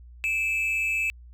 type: tone pair together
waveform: triangle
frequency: 2352 / 2615 Hz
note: D7 / E7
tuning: +2 / -15 cents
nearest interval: major second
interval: 183 cents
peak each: -29 / -22 dBFS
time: 0.24-1.1 s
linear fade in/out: 0 ms
effects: tanh soft clip ceiling -15 dBFS + added 60 Hz sine -44 dBFS peak until 1.33 s